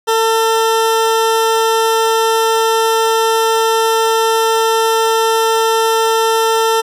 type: tone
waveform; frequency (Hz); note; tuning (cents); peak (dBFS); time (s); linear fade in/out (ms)
20% pulse; 449; A4; +35; -6; 0.07-6.82; 20
effects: resampled to 32000 Hz